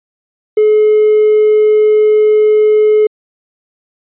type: tone with hard clipping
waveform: triangle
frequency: 426.8 Hz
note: G#4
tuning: 47 cents sharp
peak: -6 dBFS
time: 0.57-3.07 s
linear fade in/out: 5 ms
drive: 4 dB
effects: resampled to 8000 Hz